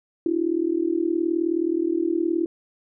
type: tone with amplitude modulation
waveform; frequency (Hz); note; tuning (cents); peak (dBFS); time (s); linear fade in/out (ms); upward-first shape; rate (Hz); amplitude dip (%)
sine; 334.5; E4; +25; -16; 0.26-2.46; 2; sine; 39.1; 90
effects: none

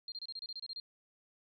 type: tone bursts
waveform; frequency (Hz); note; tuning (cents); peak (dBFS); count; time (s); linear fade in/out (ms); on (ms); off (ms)
sine; 4200; C8; +6; -40; 11; 0.08-0.8; 2; 40; 28
effects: none

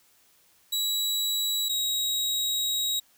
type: tone pair in turn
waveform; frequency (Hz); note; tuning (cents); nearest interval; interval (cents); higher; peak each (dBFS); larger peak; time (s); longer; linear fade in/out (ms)
sawtooth; 3900 / 3815; B7 / A#7; -23 / +39; unison; 38; first; -22; neither; 0.72-1.69 / 1.69-3; second; 10
effects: white hiss -62 dBFS RMS until 3.17 s

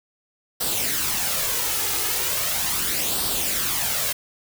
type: noise with flanger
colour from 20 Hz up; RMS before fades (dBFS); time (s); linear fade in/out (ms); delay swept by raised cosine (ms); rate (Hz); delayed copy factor
white; -24; 0.6-4.13; 10; 0.22 to 2.42; 0.38; +0.55
effects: none

